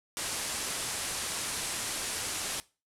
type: low-pass noise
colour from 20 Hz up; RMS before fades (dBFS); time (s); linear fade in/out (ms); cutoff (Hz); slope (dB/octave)
white; -35; 0.17-2.6; 0; 11000; 48
effects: noise-tail reverb RT60 0.3 s tail -20 dB re dry